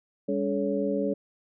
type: tone cluster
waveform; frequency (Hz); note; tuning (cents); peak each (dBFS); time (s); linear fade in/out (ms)
sine; 200.8 / 284.7 / 428.7 / 558; G3 / C#4 / A4 / C#5; +42 / +46 / -45 / +11; -30; 0.28-1.14; 10
effects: none